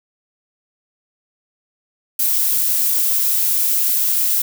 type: noise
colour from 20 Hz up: violet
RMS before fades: -17 dBFS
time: 2.19-4.42 s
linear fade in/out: 5 ms
effects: none